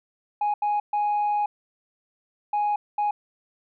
sine tone bursts at uneven times, 830.6 Hz, G#5, in tune, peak -19 dBFS, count 5, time 0.41-0.54 / 0.62-0.8 / 0.93-1.46 / 2.53-2.76 / 2.98-3.11 s, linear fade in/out 5 ms, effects tanh soft clip ceiling -19 dBFS

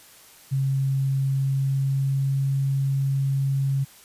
sine tone with pitch glide, 135.5 to 136.68 Hz, C#3 to C#3, -39 to -24 cents, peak -20 dBFS, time 0.51-3.85 s, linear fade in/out 20 ms, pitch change +15 cents, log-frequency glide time 1.2-2.51 s, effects white hiss -50 dBFS RMS until 4.04 s + resampled to 32000 Hz

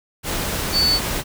sine tone in noise, 4499 Hz, C#8, 25 cents sharp, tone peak -15 dBFS, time 0.72-1 s, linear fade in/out 50 ms, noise pink, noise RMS -24 dBFS, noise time 0.23-1.24 s, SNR +6 dB, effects none

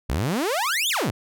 sawtooth exponential two-way sweep, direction up then down, 54.7 to 3729 to 85.4 Hz, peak -18 dBFS, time 0.09-1.11 s, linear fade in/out 10 ms, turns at 0.89 s, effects none

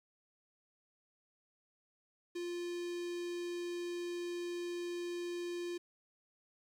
square tone with notch filter, 349.2 Hz, F4, in tune, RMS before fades -40 dBFS, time 2.35-5.78 s, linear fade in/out 10 ms, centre 1200 Hz, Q 1, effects low-pass 7000 Hz 12 dB/octave + 11-bit

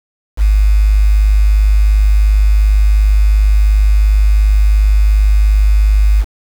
sine tone with quantisation, 51.4 Hz, G#1, 17 cents flat, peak -6 dBFS, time 0.37-6.25 s, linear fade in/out 50 ms, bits 5, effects none

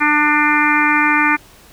harmonic tone with a mistuned harmonic, 298.8 Hz, D4, 30 cents sharp, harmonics 1 / 3 / 4 / 5 / 6 / 7 / 8, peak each -19 / -19 / -19 / -19 / -19 / -19 / -19 dBFS, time 0-1.37 s, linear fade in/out 20 ms, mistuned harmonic 5, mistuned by -16 cents, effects pink hiss -45 dBFS RMS until 1.72 s

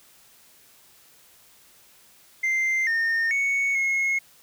sine tone with pitch steps, 2087 / 1827 / 2219 / 2167 Hz, C7 / A#6 / C#7 / C#7, -5 / -35 / +1 / -40 cents, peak -18 dBFS, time 2.43-4.19 s, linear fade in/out 10 ms, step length 440 ms, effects tanh soft clip ceiling -20 dBFS + white hiss -55 dBFS RMS until 4.42 s

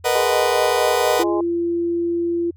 35% pulse chord, B major seventh, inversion third, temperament just, 463 / 493.9 / 617.4 / 740.8 Hz, A#4 / B4 / D#5 / F#5, -12 / 0 / -14 / +2 cents, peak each -21 / -19 / -22 / -21 dBFS, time 0.04-1.24 s, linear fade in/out 20 ms
harmonic tone, 207.2 Hz, G#3, 4 cents flat, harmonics 2 / 3 / 4 / 5, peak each -25 / -27 / -28 / -29 dBFS, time 0.15-1.41 s, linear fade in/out 5 ms
sine tone, 341.8 Hz, F4, 37 cents flat, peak -18 dBFS, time 1.19-2.51 s, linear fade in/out 10 ms
effects added 86 Hz sine -44 dBFS peak until 2.56 s

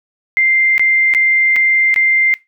sine tone with dropouts, 2093 Hz, C7, in tune, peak -9 dBFS, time 0.37-2.34 s, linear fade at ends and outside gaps 0 ms, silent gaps 0.78-0.795 / 1.138-1.148 / 1.56-1.564 / 1.942-1.961 s, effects noise-tail reverb RT60 0.2 s tail -20 dB re dry

